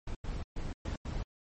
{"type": "noise bursts at uneven times", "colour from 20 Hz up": "brown", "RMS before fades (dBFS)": -36, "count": 5, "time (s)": [[0.07, 0.15], [0.24, 0.43], [0.56, 0.73], [0.85, 0.96], [1.05, 1.23]], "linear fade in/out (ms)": 5, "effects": ["MP3 32 kbps"]}